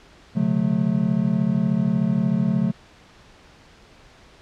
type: tone cluster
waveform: triangle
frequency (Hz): 131.5 / 144.6 / 181.2 / 217.7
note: C3 / D3 / F#3 / A3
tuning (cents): +9 / -27 / -36 / -18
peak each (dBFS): -26 / -24 / -20 / -20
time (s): 0.35-2.72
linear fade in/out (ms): 20
effects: pink hiss -50 dBFS RMS until 4.41 s + low-pass 5000 Hz 12 dB/octave